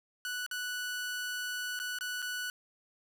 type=tone with dropouts; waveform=sawtooth; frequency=1480 Hz; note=F#6; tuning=in tune; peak=-31 dBFS; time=0.25-2.5 s; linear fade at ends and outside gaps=1 ms; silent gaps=0.464-0.512 / 1.791-1.799 / 1.987-2.009 / 2.22-2.225 s; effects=none